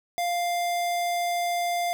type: tone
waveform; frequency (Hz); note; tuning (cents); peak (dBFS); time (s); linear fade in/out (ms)
square; 698.5; F5; 0; -25; 0.18-1.93; 0
effects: none